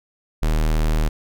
square tone, 38.89 Hz, D#1, in tune, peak -17 dBFS, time 0.42-1.09 s, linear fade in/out 10 ms, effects none

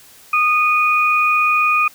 sine tone pair together, 1233 / 2466 Hz, D#6 / D#7, -16 / -16 cents, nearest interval octave, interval 1200 cents, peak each -15 dBFS, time 0.33-1.88 s, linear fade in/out 5 ms, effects white hiss -45 dBFS RMS until 1.94 s

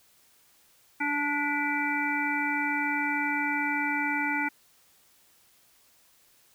harmonic tone with a mistuned harmonic, 291.1 Hz, D4, 15 cents flat, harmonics 1 / 3 / 5 / 7 / 8, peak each -32 / -32 / -32 / -32 / -32 dBFS, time 1-4.49 s, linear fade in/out 10 ms, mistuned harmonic 7, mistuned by -45 cents, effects white hiss -62 dBFS RMS until 6.54 s

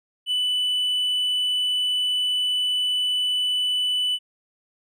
triangle tone with hard clipping, 2985 Hz, F#7, 15 cents sharp, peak -21 dBFS, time 0.26-4.19 s, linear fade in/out 50 ms, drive 5 dB, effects none

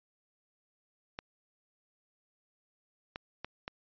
clicks, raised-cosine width 0.3 ms, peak -22 dBFS, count 4, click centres 1.189 / 3.159 / 3.446 / 3.679 s, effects resampled to 11025 Hz

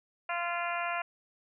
harmonic tone, 345.5 Hz, F4, 19 cents flat, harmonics 2 / 3 / 4 / 5 / 6 / 7 / 8, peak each -35 / -37 / -37 / -41 / -42 / -40 / -42 dBFS, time 0.29-1.02 s, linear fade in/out 5 ms, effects none

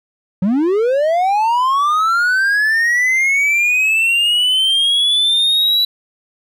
triangle linear sweep, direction up, 174.61 to 3951 Hz, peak -10 dBFS, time 0.42-5.85 s, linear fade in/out 5 ms, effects none

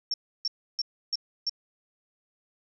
sine tone bursts, 5460 Hz, F8, 40 cents flat, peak -25 dBFS, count 5, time 0.11-1.495 s, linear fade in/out 2 ms, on 29 ms, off 310 ms, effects none

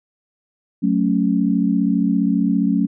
sine chord, F# minor, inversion none, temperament equal, 185 / 220 / 277.2 Hz, F#3 / A3 / C#4, 0 / 0 / 0 cents, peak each -19 dBFS, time 0.82-2.87 s, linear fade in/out 20 ms, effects none

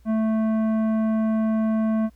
triangle tone with tanh clipping, 220 Hz, A3, in tune, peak -21 dBFS, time 0.05-2.1 s, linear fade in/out 50 ms, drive 16 dB, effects added 60 Hz sine -51 dBFS peak until 2.15 s + pink hiss -65 dBFS RMS until 2.15 s

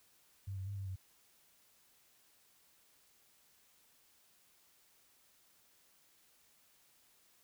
sine tone with pitch steps, 97.9 / 95.1 / 100.3 / 97.4 / 94.1 Hz, G2 / F#2 / G2 / G2 / F#2, -2 / +48 / +40 / -11 / +30 cents, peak -39 dBFS, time 0.47-0.96 s, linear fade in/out 10 ms, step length 98 ms, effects white hiss -69 dBFS RMS until 7.43 s

